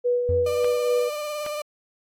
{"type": "tone with tremolo", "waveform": "sine", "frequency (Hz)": 488.6, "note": "B4", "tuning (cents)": -19, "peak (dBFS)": -18, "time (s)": [0.04, 1.1], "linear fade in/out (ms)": 20, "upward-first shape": "sine", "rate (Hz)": 3.6, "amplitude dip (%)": 40}
{"type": "tone with exponential decay", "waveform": "triangle", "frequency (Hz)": 87.5, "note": "F2", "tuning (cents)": 4, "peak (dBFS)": -19, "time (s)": [0.29, 0.8], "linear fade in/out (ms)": 0, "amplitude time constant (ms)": 110}
{"type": "tone with vibrato", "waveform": "35% pulse", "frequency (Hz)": 597, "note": "D5", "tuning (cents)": 28, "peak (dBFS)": -26, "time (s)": [0.46, 1.62], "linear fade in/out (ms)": 5, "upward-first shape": "sine", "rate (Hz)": 18, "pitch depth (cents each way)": 23}
{"type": "clicks", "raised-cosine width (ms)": 0.3, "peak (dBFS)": -19, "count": 2, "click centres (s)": [0.645, 1.464]}
{"effects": ["AAC 64 kbps"]}